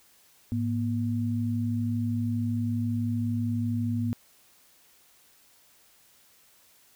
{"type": "tone pair together", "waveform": "sine", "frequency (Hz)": [106.42, 238.9], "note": ["G#2", "A#3"], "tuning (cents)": [43, 43], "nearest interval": "octave + major second", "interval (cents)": 1400, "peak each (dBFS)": -28, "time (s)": [0.52, 4.13], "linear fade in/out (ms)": 0, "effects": ["white hiss -60 dBFS RMS until 6.95 s"]}